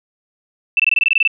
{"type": "tone bursts", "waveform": "sine", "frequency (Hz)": 2657, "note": "E7", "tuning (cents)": 13, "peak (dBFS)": -10, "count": 11, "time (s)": [0.77, 1.276], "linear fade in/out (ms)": 2, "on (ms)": 26, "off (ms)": 22, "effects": []}